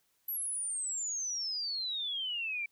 sine exponential sweep, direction down, 11940 to 2310 Hz, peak -33 dBFS, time 0.28-2.66 s, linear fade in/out 5 ms, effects white hiss -74 dBFS RMS until 2.71 s

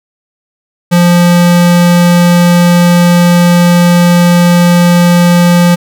square tone, 174.61 Hz, F3, in tune, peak -4 dBFS, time 0.91-5.76 s, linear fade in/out 20 ms, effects none

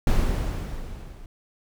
brown noise with level ramp, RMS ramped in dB -18 to -43 dBFS, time 0.07-1.26 s, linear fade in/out 2 ms, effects none

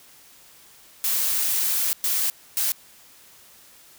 blue noise bursts at uneven times, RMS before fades -23 dBFS, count 3, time 1.04-1.93 / 2.04-2.3 / 2.57-2.72 s, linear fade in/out 0 ms, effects white hiss -51 dBFS RMS until 3.98 s

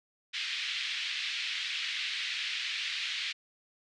white band-pass noise, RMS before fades -35 dBFS, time 0.33-3.33 s, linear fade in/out 20 ms, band 2000 to 3800 Hz, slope 24 dB/octave, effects resampled to 22050 Hz

